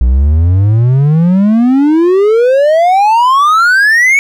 triangle exponential sweep, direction up, 58.27 to 2259 Hz, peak -3 dBFS, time 0.01-4.19 s, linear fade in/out 0 ms, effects none

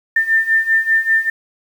sine beating tone pair, 1792 / 1797.1 Hz, A6 / A6, +31 / +36 cents, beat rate 5.1 Hz, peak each -17 / -14 dBFS, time 0.16-1.3 s, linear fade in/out 5 ms, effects 7-bit

